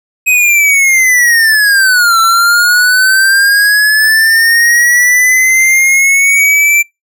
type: linear two-way sweep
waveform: square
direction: down then up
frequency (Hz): 2536 to 1334 to 2348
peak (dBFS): -6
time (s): 0.26-6.83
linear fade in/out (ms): 20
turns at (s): 2.19
effects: noise-tail reverb RT60 0.2 s tail -26 dB re dry